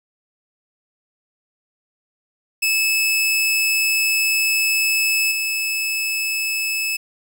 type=tone with level steps; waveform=sawtooth; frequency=2606 Hz; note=E7; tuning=20 cents flat; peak=-13 / -17 dBFS; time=2.62-6.97 s; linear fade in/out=10 ms; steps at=5.31 s; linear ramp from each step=10 ms; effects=8-bit